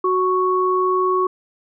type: tone pair together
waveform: sine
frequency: 370 / 1108.7 Hz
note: F#4 / C#6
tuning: 0 / 0 cents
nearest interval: octave + perfect fifth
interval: 1900 cents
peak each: -18 dBFS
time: 0.04-1.27 s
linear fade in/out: 5 ms
effects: none